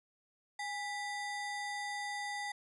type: ring-modulated tone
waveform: square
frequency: 1396.9 Hz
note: F6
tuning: in tune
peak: -35 dBFS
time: 0.59-2.52 s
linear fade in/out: 5 ms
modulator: 576 Hz
effects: resampled to 24000 Hz